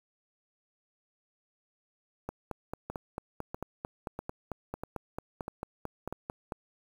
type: two click trains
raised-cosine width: 1 ms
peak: -21 / -22 dBFS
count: 20 / 6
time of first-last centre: 2.29-6.522 / 2.9-6.126 s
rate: 4.49 / 1.55 Hz
effects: 8-bit